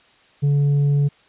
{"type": "tone with tanh clipping", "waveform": "sine", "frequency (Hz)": 143.1, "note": "D3", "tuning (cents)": -45, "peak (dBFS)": -15, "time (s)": [0.42, 1.09], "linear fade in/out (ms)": 20, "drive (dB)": 3, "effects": ["white hiss -54 dBFS RMS until 1.28 s", "resampled to 8000 Hz"]}